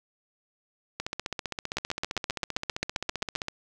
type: two click trains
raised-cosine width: 0.2 ms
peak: -11 / -14 dBFS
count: 13 / 39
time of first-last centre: 1.77-3.359 / 1-3.484 s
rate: 7.55 / 15.3 Hz
effects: none